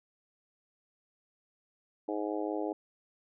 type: harmonic tone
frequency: 104.8 Hz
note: G#2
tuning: 16 cents sharp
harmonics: 3 / 4 / 5 / 6 / 7 / 8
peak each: -35 / -37 / -39 / -41 / -42 / -43 dBFS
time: 2.08-2.73 s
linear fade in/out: 5 ms
effects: none